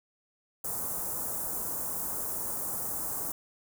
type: band-stop noise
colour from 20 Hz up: white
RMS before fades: -34 dBFS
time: 0.64-3.32 s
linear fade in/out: 5 ms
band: 1200 to 7800 Hz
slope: 24 dB/octave
effects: none